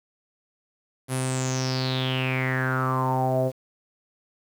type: tone with low-pass filter sweep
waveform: sawtooth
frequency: 130 Hz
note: C3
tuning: 11 cents flat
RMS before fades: -25 dBFS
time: 1.08-3.52 s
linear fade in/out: 50 ms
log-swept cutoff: 11000 to 550 Hz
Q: 8
effects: 8-bit